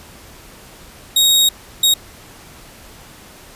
sawtooth tone bursts at uneven times, 3765 Hz, A#7, 16 cents sharp, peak -7 dBFS, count 2, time 1.16-1.49 / 1.83-1.94 s, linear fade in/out 5 ms, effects pink hiss -41 dBFS RMS until 3.55 s + resampled to 32000 Hz

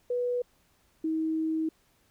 sine tone pair in turn, 490.2 / 318.4 Hz, B4 / D#4, -13 / +40 cents, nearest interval perfect fifth, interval 747 cents, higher first, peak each -26 dBFS, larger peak neither, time 0.1-0.42 / 1.04-1.69 s, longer second, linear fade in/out 5 ms, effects pink hiss -67 dBFS RMS until 2.1 s

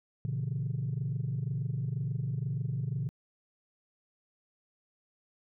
sine chord, A# diminished, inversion none, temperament equal, 116.54 / 138.59 / 164.81 Hz, A#2 / C#3 / E3, 0 / 0 / 0 cents, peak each -33 / -32 / -37 dBFS, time 0.25-3.09 s, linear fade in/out 0 ms, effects tanh soft clip ceiling -25 dBFS

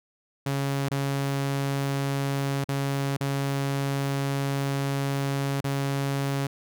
sawtooth tone with dropouts, 138.6 Hz, C#3, in tune, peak -21 dBFS, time 0.46-6.47 s, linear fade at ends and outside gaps 5 ms, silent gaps 0.887-0.911 / 2.643-2.687 / 3.169-3.207 / 5.608-5.642 s, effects none

